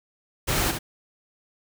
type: noise with echo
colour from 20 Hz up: pink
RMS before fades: -24 dBFS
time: 0.47-0.72 s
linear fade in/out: 20 ms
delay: 70 ms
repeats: 1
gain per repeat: -6 dB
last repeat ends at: 0.79 s
effects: none